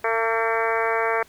harmonic tone with a mistuned harmonic, 226.1 Hz, A3, 47 cents sharp, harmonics 2 / 3 / 4 / 5 / 6 / 7 / 8 / 9 / 10, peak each -25 / -27 / -28 / -29 / -30 / -30 / -31 / -32 / -32 dBFS, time 0.04-1.23 s, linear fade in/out 5 ms, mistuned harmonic 5, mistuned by +17 cents, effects pink hiss -53 dBFS RMS until 1.28 s

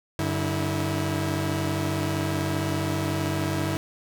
sawtooth tone cluster, 95.3 / 145.8 / 324.2 Hz, G2 / D3 / E4, -48 / -12 / -29 cents, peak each -25 dBFS, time 0.19-3.77 s, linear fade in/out 0 ms, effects none

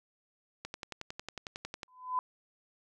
click train, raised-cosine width 0.2 ms, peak -22 dBFS, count 14, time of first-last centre 0.65-1.832 s, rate 11 Hz
sine tone with exponential growth, 1009 Hz, B5, 37 cents sharp, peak -25 dBFS, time 1.88-2.19 s, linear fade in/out 1 ms, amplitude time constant 66 ms
effects none

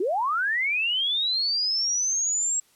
sine linear sweep, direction up, 329.6 to 7650 Hz, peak -22 dBFS, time 0-2.6 s, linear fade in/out 5 ms, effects white hiss -61 dBFS RMS until 2.75 s + low-pass 12000 Hz 12 dB/octave

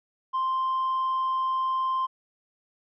triangle tone with tanh clipping, 1046.5 Hz, C6, in tune, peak -24 dBFS, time 0.33-2.07 s, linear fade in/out 20 ms, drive 6 dB, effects none

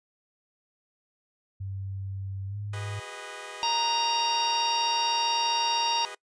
sine tone with pitch glide, 97 to 102.77 Hz, G2 to G#2, -18 to -18 cents, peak -32 dBFS, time 1.6-3 s, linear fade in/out 10 ms, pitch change +100 cents, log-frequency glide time 2.47-2.57 s
10% pulse chord, G# minor seventh, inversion third, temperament equal with one note detuned, 370 / 408.4 / 493.9 / 622.3 Hz, F#4 / G#4 / B4 / D#5, 0 / -29 / 0 / 0 cents, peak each -41 / -35 / -35 / -35 dBFS, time 2.73-6.15 s, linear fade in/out 5 ms
harmonic tone, 932.3 Hz, A#5, in tune, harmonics 1 / 3 / 4 / 5 / 6, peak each -26 / -31 / -32 / -33 / -34 dBFS, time 3.63-6.05 s, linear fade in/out 0 ms
effects noise-tail reverb RT60 0.1 s tail -23 dB re dry + resampled to 22050 Hz

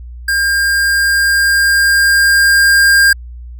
square tone with level ramp, 1605 Hz, G6, 40 cents sharp, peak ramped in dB -12 to -6 dBFS, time 0.28-3.13 s, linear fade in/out 5 ms, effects added 60 Hz sine -27 dBFS peak until 3.59 s

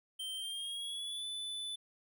square tone with pitch glide, 3131 to 3494 Hz, G7 to A7, -3 to -13 cents, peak -39 dBFS, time 0.19-1.76 s, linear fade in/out 10 ms, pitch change +190 cents, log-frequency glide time 0.36-1.25 s, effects none

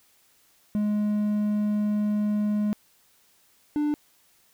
triangle tone pair in turn, 209.2 / 296.7 Hz, G#3 / D4, +13 / +18 cents, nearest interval tritone, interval 605 cents, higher second, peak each -20 dBFS, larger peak neither, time 0.75-2.73 / 3.76-3.94 s, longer first, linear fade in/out 0 ms, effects white hiss -62 dBFS RMS until 4.53 s

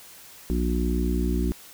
harmonic tone, 60.4 Hz, B1, 38 cents flat, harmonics 1 / 3 / 4 / 5 / 6, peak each -24 / -29 / -30 / -31 / -32 dBFS, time 0.5-1.52 s, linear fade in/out 0 ms, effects white hiss -47 dBFS RMS until 1.73 s

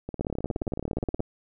two click trains, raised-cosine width 2 ms, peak -20 / -14 dBFS, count 22 / 18, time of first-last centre 0.09-1.195 / 0.21-1.204 s, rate 19 / 17.1 Hz, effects none

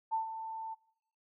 sine tone with ADSR envelope, 891 Hz, A5, 22 cents sharp, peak -28 dBFS, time 0.11-0.75 s, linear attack 26 ms, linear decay 120 ms, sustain -10 dB, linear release 19 ms, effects noise-tail reverb RT60 0.8 s tail -21 dB re dry

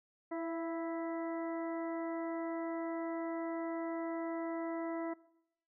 harmonic tone with a mistuned harmonic, 329.6 Hz, E4, in tune, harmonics 1 / 2 / 3 / 4 / 5 / 6, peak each -38 / -41 / -47 / -51 / -59 / -52 dBFS, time 0.31-5.14 s, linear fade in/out 10 ms, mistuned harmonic 2, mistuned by +23 cents, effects noise-tail reverb RT60 0.8 s tail -21 dB re dry

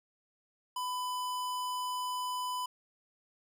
square tone, 1000 Hz, B5, 21 cents sharp, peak -34 dBFS, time 0.76-2.66 s, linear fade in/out 5 ms, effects none

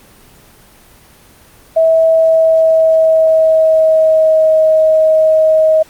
sine tone with pitch glide, 649 to 631.6 Hz, E5 to D#5, -27 to +26 cents, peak -6 dBFS, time 1.76-5.83 s, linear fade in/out 10 ms, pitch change -47 cents, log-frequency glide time 2.07-4.61 s, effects pink hiss -43 dBFS RMS until 5.89 s + Opus 24 kbps

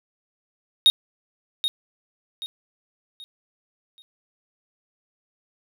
triangle tone with echo, 3731 Hz, A#7, 1 cent sharp, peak -10 dBFS, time 0.86-0.9 s, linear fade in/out 0 ms, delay 780 ms, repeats 4, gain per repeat -9 dB, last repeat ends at 4.02 s, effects none

